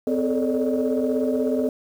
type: tone cluster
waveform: sine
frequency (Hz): 256.7 / 426.4 / 442.8 / 562 / 604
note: C4 / G#4 / A4 / C#5 / D5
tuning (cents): -33 / +46 / +11 / +24 / +48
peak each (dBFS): -22 / -28 / -25 / -30 / -27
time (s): 0.07-1.69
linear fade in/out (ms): 2
effects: tanh soft clip ceiling -12 dBFS + 8-bit